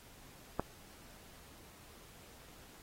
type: click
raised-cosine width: 1 ms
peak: -18 dBFS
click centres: 0.596 s
effects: pink hiss -58 dBFS RMS until 2.82 s + AAC 48 kbps